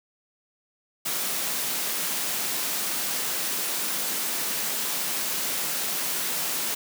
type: high-pass noise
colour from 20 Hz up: white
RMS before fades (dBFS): -28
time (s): 1.05-6.75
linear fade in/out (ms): 10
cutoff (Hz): 140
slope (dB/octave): 96
effects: none